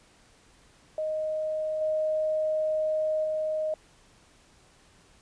sine tone with level steps, 622.3 Hz, D#5, in tune, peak -27 / -24 / -26 dBFS, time 0.98-3.74 s, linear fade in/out 2 ms, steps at 1.81 / 3.24 s, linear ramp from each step 5 ms, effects pink hiss -59 dBFS RMS until 5.21 s + resampled to 22050 Hz

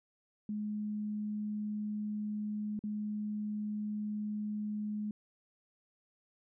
sine tone with dropouts, 210.4 Hz, G#3, 23 cents sharp, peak -34 dBFS, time 0.49-5.11 s, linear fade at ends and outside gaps 2 ms, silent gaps 2.792-2.838 s, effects none

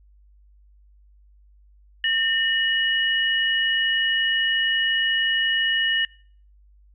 sine tone pair together, 1812.8 / 2914 Hz, A#6 / F#7, -49 / -27 cents, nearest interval minor sixth, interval 822 cents, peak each -22 dBFS, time 2.04-6.05 s, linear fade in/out 2 ms, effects noise-tail reverb RT60 0.5 s tail -24 dB re dry + added 50 Hz sine -51 dBFS peak until 6.94 s

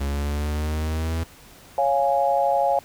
45% pulse exponential sweep, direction up, 69.8 to 82.41 Hz, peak -23 dBFS, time 0-1.24 s, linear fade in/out 10 ms
sine chord, Db major, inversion none, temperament equal, 554.4 / 698.5 / 830.6 Hz, Db5 / F5 / Ab5, 0 / 0 / 0 cents, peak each -22 dBFS, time 1.78-2.79 s, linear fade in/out 2 ms
effects pink hiss -48 dBFS RMS until 2.84 s

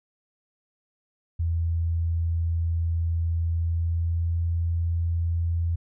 sine tone with pitch glide, 83.4 to 84.32 Hz, E2 to E2, +21 to +40 cents, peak -22 dBFS, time 1.39-5.76 s, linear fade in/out 10 ms, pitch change +19 cents, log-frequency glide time 3.54-4.41 s, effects none

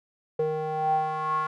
square tone with band-pass filter sweep, 155.56 Hz, D#3, in tune, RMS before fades -27 dBFS, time 0.39-1.47 s, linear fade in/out 5 ms, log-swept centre 510 to 1200 Hz, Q 9, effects none

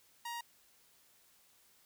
sawtooth tone, 943 Hz, A#5, 20 cents sharp, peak -36 dBFS, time 0.25-0.41 s, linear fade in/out 5 ms, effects white hiss -67 dBFS RMS until 1.85 s

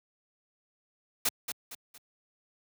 white noise with echo, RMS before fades -27 dBFS, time 1.25-1.29 s, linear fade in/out 5 ms, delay 230 ms, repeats 3, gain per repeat -8 dB, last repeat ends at 1.98 s, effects high-pass 100 Hz 12 dB/octave

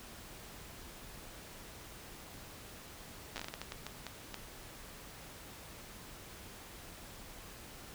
slowing click train, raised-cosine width 0.2 ms, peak -23 dBFS, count 13, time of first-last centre 3.36-4.343 s, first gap 8 ms, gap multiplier 1.38, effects pink hiss -51 dBFS RMS until 7.94 s

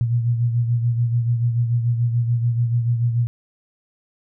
sine beating tone pair, 117.9 / 124.8 Hz, A#2 / B2, +20 / +19 cents, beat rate 6.9 Hz, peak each -17 / -26 dBFS, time 0.01-3.27 s, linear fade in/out 0 ms, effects none

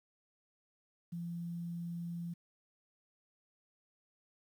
sine tone, 171 Hz, F3, 36 cents flat, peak -38 dBFS, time 1.12-2.34 s, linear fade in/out 10 ms, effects 11-bit

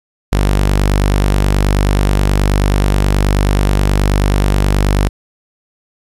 sawtooth tone, 49.37 Hz, G1, 13 cents sharp, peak -6 dBFS, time 0.32-5.09 s, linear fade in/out 10 ms, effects resampled to 32000 Hz + 8-bit

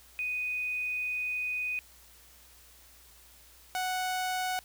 sine / sawtooth tone pair in turn, 2489 / 740 Hz, D#7 / F#5, 0 / 0 cents, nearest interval octave + major sixth, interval 2100 cents, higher first, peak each -30 / -26 dBFS, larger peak second, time 0.19-1.79 / 3.75-4.59 s, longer first, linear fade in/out 0 ms, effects added 60 Hz sine -61 dBFS peak until 4.64 s + white hiss -57 dBFS RMS until 4.64 s

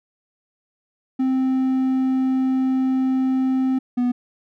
triangle tone pair in turn, 261.3 / 246 Hz, C4 / B3, -2 / -7 cents, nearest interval minor second, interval 105 cents, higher first, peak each -15 dBFS, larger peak neither, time 1.19-3.79 / 3.97-4.12 s, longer first, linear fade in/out 10 ms, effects none

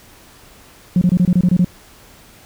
sine tone bursts, 179.1 Hz, F3, 44 cents sharp, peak -8 dBFS, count 9, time 0.96-1.646 s, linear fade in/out 2 ms, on 54 ms, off 25 ms, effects tanh soft clip ceiling -6 dBFS + pink hiss -45 dBFS RMS until 2.45 s

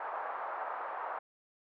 pink band-pass noise, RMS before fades -39 dBFS, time 0-1.19 s, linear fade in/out 5 ms, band 690 to 1300 Hz, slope 24 dB/octave, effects none

